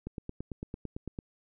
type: click train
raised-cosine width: 3 ms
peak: -24 dBFS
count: 11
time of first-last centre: 0.07-1.189 s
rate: 8.94 Hz
effects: none